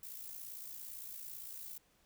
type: noise with amplitude modulation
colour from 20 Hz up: violet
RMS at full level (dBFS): -45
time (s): 0.03-1.78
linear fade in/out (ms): 2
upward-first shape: sine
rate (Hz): 57.7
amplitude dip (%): 55
effects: pink hiss -71 dBFS RMS until 2.05 s